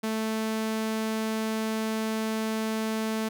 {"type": "tone", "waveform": "sawtooth", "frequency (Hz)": 220, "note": "A3", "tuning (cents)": 0, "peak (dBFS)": -23, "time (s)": [0.03, 3.29], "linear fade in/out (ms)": 10, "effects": []}